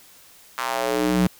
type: tone with high-pass filter sweep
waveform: square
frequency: 61.5 Hz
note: B1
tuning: 7 cents flat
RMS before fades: -22 dBFS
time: 0.58-1.27 s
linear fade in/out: 0 ms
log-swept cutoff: 1200 to 160 Hz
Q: 2.3
effects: white hiss -50 dBFS RMS until 1.39 s